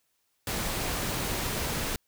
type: noise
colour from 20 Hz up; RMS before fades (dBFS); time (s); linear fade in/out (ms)
pink; -31; 0.47-1.96; 2
effects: white hiss -74 dBFS RMS until 2.07 s